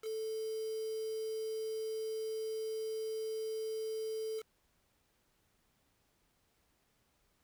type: tone with quantisation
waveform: sine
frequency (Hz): 440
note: A4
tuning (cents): 0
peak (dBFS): -36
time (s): 0.02-4.43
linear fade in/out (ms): 50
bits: 8
effects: pink hiss -75 dBFS RMS until 7.43 s